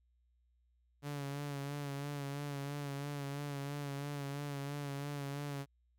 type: tone with vibrato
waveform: sawtooth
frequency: 142.2 Hz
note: C#3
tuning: 45 cents sharp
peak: -35 dBFS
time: 1.02-5.66 s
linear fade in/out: 50 ms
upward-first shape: sine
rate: 3 Hz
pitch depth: 37 cents each way
effects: added 60 Hz sine -70 dBFS peak until 5.98 s